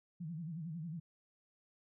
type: tone with vibrato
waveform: sine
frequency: 163.5 Hz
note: E3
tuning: 14 cents flat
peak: -40 dBFS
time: 0.2-1 s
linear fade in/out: 10 ms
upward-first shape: sine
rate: 11 Hz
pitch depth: 140 cents each way
effects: none